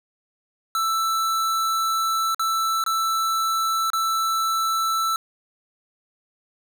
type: tone with dropouts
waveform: square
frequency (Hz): 1324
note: E6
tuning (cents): +7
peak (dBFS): -21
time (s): 0.75-5.16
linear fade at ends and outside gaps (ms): 1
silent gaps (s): 2.346-2.395 / 2.839-2.863 / 3.902-3.933
effects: none